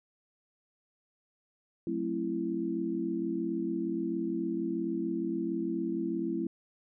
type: chord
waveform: sine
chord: F# half-diminished seventh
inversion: none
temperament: just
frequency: 185 / 222 / 266.4 / 333 Hz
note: F#3 / A3 / C4 / E4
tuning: 0 / +16 / +31 / +18 cents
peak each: -38 / -37 / -37 / -32 dBFS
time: 1.87-6.47 s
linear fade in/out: 2 ms
effects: none